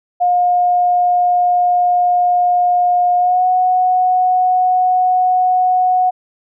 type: tone with pitch glide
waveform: sine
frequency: 714 to 734.9 Hz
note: F5 to F#5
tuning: +38 to -12 cents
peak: -10 dBFS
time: 0.2-6.11 s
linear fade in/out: 20 ms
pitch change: +50 cents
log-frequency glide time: 3.17-3.46 s
effects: none